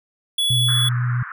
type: tone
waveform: square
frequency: 3393 Hz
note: G#7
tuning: 36 cents sharp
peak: -18 dBFS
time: 0.38-0.89 s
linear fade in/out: 5 ms
type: tone with vibrato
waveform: sine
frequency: 122.5 Hz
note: B2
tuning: 14 cents flat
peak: -18 dBFS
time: 0.5-1.23 s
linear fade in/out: 5 ms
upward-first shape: triangle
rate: 6 Hz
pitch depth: 12 cents each way
type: band-pass noise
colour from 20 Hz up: pink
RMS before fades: -33 dBFS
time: 0.68-1.32 s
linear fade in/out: 2 ms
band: 1200 to 1700 Hz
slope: 48 dB/octave
effects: none